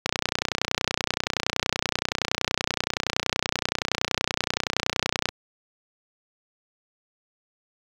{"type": "click train", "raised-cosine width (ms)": 0.2, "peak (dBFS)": -4, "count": 161, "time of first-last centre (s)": [0.06, 5.289], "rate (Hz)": 30.6, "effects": ["high-pass 60 Hz 12 dB/octave", "7-bit"]}